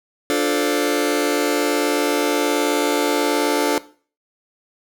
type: chord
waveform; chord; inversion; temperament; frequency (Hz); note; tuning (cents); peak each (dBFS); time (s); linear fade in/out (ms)
sawtooth; D minor seventh; none; just; 293.7 / 352.4 / 440.5 / 528.6; D4 / F4 / A4 / C5; 0 / +16 / +2 / +18; -16 / -20 / -17 / -22; 0.3-3.78; 0
effects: noise-tail reverb RT60 0.4 s tail -17 dB re dry